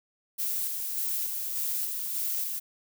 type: noise with tremolo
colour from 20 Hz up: violet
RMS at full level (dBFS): -30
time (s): 0.38-2.6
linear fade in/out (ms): 20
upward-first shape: square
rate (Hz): 1.7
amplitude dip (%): 30
effects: none